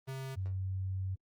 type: tone pair in turn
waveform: square / sine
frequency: 133.3 / 94.71 Hz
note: C3 / F#2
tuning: +33 / +41 cents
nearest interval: tritone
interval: 592 cents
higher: first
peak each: -38 / -33 dBFS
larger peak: second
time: 0.07-0.36 / 0.36-1.16 s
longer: second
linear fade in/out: 20 ms
effects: Opus 24 kbps